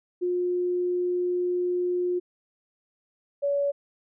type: tone pair in turn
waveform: sine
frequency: 357.2 / 567 Hz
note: F4 / C#5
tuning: +39 / +39 cents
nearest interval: minor sixth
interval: 800 cents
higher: second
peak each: -23 / -22 dBFS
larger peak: second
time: 0.21-2.2 / 3.42-3.72 s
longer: first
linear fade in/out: 20 ms
effects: none